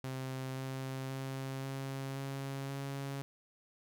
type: tone with pitch steps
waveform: sawtooth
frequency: 131.4 / 132.7 / 134.01 / 135.33 / 136.66 / 138.01 Hz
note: C3 / C3 / C3 / C#3 / C#3 / C#3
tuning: +8 / +25 / +42 / -41 / -24 / -7 cents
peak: -34 dBFS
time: 0.04-3.22 s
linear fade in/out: 0 ms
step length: 530 ms
effects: none